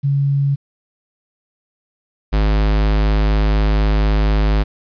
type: tone pair in turn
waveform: sine / square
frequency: 140 / 52.06 Hz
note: C#3 / G#1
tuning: +18 / +5 cents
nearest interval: octave + perfect fourth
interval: 1713 cents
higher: first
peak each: -13 dBFS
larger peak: neither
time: 0.03-0.56 / 2.32-4.64 s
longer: second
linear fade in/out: 20 ms
effects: resampled to 11025 Hz + 9-bit